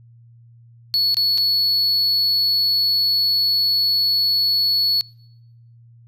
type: tone with dropouts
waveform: triangle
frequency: 4400 Hz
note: C#8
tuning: 14 cents flat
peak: -14 dBFS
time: 0.94-5.01 s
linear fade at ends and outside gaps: 0 ms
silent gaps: 1.144-1.169 / 1.376-1.381 s
effects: noise-tail reverb RT60 0.9 s tail -26 dB re dry + added 117 Hz sine -45 dBFS peak until 6.07 s